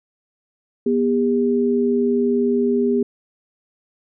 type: tone pair together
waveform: sine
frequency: 242.9 / 403.6 Hz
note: B3 / G#4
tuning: -29 / -49 cents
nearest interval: major sixth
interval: 880 cents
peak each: -18 dBFS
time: 0.86-3.03 s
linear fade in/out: 5 ms
effects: none